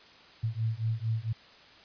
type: beating tone pair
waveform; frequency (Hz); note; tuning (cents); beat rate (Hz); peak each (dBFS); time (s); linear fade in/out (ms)
sine; 110 / 114.4; A2 / A#2; 0 / -32; 4.4; -31; 0.43-1.33; 10
effects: white hiss -54 dBFS RMS until 1.84 s + resampled to 11025 Hz